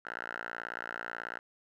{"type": "tone with band-pass filter", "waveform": "5% pulse", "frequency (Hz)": 58.27, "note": "A#1", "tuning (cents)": 0, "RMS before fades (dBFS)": -41, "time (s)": [0.05, 1.39], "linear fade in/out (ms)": 5, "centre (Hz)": 1400, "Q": 5.2, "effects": []}